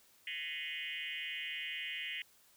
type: tone with frequency modulation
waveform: sine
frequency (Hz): 2489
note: D#7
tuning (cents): 0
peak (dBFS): -38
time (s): 0.27-2.22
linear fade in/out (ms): 2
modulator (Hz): 156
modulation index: 4
effects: white hiss -66 dBFS RMS until 2.56 s